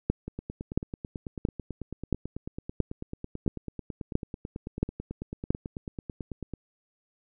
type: two click trains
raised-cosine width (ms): 3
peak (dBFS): -10 / -22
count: 9 / 58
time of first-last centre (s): 0.1-5.505 / 0.28-6.537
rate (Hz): 1.48 / 9.11
effects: none